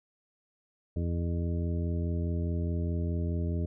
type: harmonic tone with a mistuned harmonic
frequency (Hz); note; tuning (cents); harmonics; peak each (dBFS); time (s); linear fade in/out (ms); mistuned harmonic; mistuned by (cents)
84.8; E2; +50; 1 / 2 / 3 / 4 / 5 / 7; -29 / -35 / -39 / -41 / -43 / -46; 0.96-3.66; 5; 7; +34
effects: none